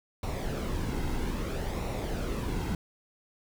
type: noise with flanger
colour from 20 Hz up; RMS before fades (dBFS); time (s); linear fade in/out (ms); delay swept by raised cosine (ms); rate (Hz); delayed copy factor
brown; -32; 0.23-2.75; 2; 0.62 to 1.72; 0.61; -0.5
effects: none